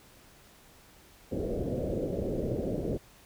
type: low-pass noise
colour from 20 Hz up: white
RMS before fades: -32 dBFS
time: 1.31-2.98 s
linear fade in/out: 20 ms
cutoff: 570 Hz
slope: 48 dB/octave
effects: pink hiss -57 dBFS RMS until 3.25 s